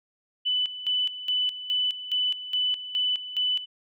sine tone with tremolo, 2993 Hz, F#7, 19 cents sharp, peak -22 dBFS, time 0.45-3.66 s, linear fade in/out 20 ms, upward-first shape square, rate 2.4 Hz, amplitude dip 75%, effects none

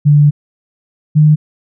sine tone pair in turn, 146.83 / 152.28 Hz, D3 / D#3, 0 / -37 cents, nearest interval minor second, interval 63 cents, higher second, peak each -4 dBFS, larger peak neither, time 0.05-0.31 / 1.15-1.36 s, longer first, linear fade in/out 20 ms, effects none

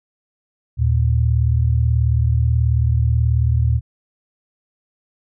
sine tone pair together, 77.5 / 115.97 Hz, D#2 / A#2, -6 / -9 cents, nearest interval perfect fifth, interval 697 cents, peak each -16 dBFS, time 0.77-3.81 s, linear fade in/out 50 ms, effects none

